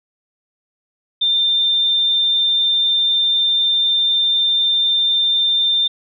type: tone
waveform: sine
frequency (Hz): 3592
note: A7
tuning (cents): +35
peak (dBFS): -13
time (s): 1.21-5.88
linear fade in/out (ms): 10
effects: none